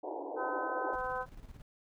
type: band-pass noise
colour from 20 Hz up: pink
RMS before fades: -40 dBFS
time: 0.03-0.96 s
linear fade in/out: 10 ms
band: 290 to 940 Hz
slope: 96 dB/octave
type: harmonic tone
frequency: 254.6 Hz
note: C4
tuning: 47 cents flat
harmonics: 2 / 3 / 4 / 5 / 6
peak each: -39 / -40 / -38 / -43 / -41 dBFS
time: 0.36-1.26 s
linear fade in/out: 50 ms
type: noise with tremolo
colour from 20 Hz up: brown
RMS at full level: -49 dBFS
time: 0.93-1.62 s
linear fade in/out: 2 ms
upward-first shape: square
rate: 18 Hz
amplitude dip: 55%
effects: none